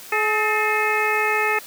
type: harmonic tone with a mistuned harmonic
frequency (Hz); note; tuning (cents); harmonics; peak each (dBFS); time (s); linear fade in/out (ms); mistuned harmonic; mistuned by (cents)
426.7; G#4; +47; 1 / 2 / 3 / 4 / 5 / 6; -25 / -25 / -25 / -25 / -25 / -25; 0.12-1.59; 5; 4; +75
effects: white hiss -40 dBFS RMS until 1.66 s + high-pass 150 Hz 12 dB/octave